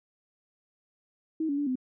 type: tone with pitch steps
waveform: sine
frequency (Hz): 318.1 / 283.3 / 289.4 / 256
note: D#4 / C#4 / D4 / C4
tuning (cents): +38 / +38 / -25 / -38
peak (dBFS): -26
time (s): 1.4-1.756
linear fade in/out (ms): 5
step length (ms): 89
effects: none